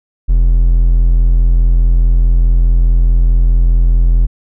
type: tone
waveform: triangle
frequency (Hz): 42.37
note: E1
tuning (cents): +48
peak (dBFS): -4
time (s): 0.28-4.27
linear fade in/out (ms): 20
effects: none